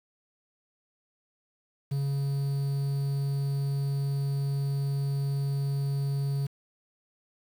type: tone with quantisation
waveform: triangle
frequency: 139.3 Hz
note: C#3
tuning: 9 cents sharp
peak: -24 dBFS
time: 1.91-6.47 s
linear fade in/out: 10 ms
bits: 8
effects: none